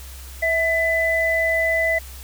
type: tone pair together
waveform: sine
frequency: 654 / 2001 Hz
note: E5 / B6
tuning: -14 / +22 cents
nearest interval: octave + perfect fifth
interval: 1936 cents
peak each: -21 / -19 dBFS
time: 0.42-1.99 s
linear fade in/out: 10 ms
effects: added 65 Hz sine -36 dBFS peak until 2.23 s + white hiss -42 dBFS RMS until 2.23 s